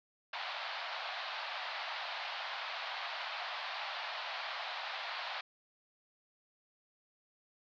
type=band-pass noise; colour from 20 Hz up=pink; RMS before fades=-41 dBFS; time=0.33-5.41 s; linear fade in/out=5 ms; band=650 to 4500 Hz; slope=48 dB/octave; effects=none